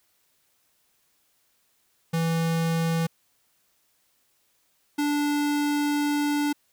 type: tone pair in turn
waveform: square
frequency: 164.81 / 292.2 Hz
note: E3 / D4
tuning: 0 / -9 cents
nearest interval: minor seventh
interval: 991 cents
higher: second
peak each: -23 dBFS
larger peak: neither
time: 2.13-3.07 / 4.98-6.53 s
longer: second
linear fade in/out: 10 ms
effects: white hiss -68 dBFS RMS until 6.72 s